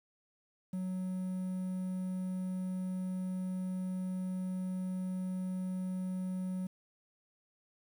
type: tone with quantisation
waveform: triangle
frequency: 185 Hz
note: F#3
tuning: in tune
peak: -32 dBFS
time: 0.73-6.67 s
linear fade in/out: 5 ms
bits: 10
effects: none